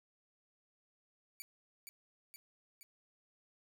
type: tone with echo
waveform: 5% pulse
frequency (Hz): 2301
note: D7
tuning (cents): -36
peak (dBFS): -35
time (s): 1.4-1.42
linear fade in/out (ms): 0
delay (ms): 470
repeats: 3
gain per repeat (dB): -3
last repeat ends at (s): 2.83
effects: none

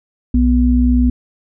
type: tone pair together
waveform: sine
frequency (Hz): 61.73 / 246.9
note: B1 / B3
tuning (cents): 0 / 0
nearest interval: 2 octaves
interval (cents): 2400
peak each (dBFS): -12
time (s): 0.34-1.1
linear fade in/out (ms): 5
effects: none

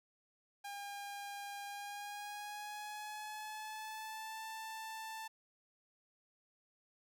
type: tone with pitch glide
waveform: sawtooth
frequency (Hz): 807 to 885.1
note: G#5 to A5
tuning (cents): -50 to +10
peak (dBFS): -40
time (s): 0.64-5.28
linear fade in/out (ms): 10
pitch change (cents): +160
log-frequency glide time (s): 1.65-4.45
effects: none

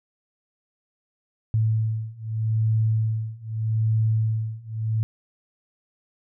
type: beating tone pair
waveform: sine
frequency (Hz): 110 / 110.81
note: A2 / A2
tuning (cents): 0 / +13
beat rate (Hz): 0.81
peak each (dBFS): -24 / -23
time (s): 1.54-5.03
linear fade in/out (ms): 0
effects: none

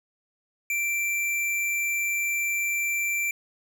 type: tone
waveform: square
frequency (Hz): 2349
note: D7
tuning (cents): 0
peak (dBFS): -25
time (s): 0.7-3.31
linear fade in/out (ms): 2
effects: none

